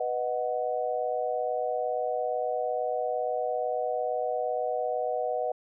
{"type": "chord", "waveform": "sine", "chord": "B major", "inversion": "none", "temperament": "equal", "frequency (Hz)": [493.9, 622.3, 740], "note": ["B4", "D#5", "F#5"], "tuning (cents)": [0, 0, 0], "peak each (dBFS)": -31, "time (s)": [0, 5.52], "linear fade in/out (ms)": 5, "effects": []}